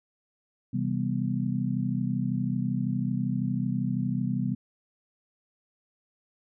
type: chord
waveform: sine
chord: C major seventh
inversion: none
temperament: just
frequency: 130.81 / 163.52 / 196.22 / 245.3 Hz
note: C3 / E3 / G3 / B3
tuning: 0 / -14 / +2 / -12 cents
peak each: -30 / -34 / -30 / -31 dBFS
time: 0.73-4.55 s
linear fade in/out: 10 ms
effects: none